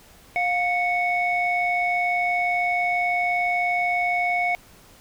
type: tone pair together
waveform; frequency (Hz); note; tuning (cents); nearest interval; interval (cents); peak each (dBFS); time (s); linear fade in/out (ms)
sine; 708.9 / 2217; F5 / C#7; +26 / 0; octave + minor sixth; 1974; -22; 0.36-4.55; 0
effects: tanh soft clip ceiling -13 dBFS + pink hiss -51 dBFS RMS until 5 s